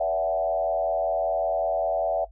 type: tone with frequency modulation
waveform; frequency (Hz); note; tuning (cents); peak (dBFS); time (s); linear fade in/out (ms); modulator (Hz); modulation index
sine; 659; E5; -1; -21; 0-2.25; 10; 85.2; 1.1
effects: noise-tail reverb RT60 0.1 s tail -17 dB re dry + added 50 Hz sine -46 dBFS peak until 2.31 s